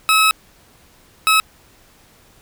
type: tone bursts at uneven times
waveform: 20% pulse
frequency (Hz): 1290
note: E6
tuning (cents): -38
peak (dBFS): -6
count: 2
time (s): 0.09-0.31 / 1.27-1.4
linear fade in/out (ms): 0
effects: pink hiss -51 dBFS RMS until 2.41 s